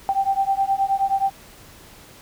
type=beating tone pair; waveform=sine; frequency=778 / 787.5 Hz; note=G5 / G5; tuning=-13 / +8 cents; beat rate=9.5 Hz; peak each=-21 dBFS; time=0.09-1.3 s; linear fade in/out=0 ms; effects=pink hiss -46 dBFS RMS until 2.21 s